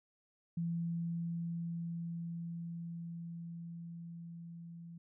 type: tone with level ramp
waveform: sine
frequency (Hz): 168.8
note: E3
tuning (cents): +41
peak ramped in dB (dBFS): -33 to -47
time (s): 0.57-4.98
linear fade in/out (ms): 5
effects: none